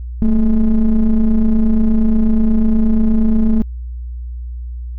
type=ring-modulated tone; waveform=triangle; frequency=103.83 Hz; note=G#2; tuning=in tune; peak=-4 dBFS; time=0.22-3.62 s; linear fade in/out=0 ms; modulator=118 Hz; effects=added 60 Hz sine -23 dBFS peak until 4.98 s